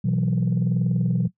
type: chord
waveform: sine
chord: B suspended fourth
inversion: none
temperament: just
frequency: 123.47 / 164.63 / 185.21 Hz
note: B2 / E3 / F#3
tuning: 0 / -2 / +2 cents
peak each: -22 dBFS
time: 0.04-1.28 s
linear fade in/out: 10 ms
effects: noise-tail reverb RT60 0.1 s tail -17 dB re dry + tanh soft clip ceiling -14 dBFS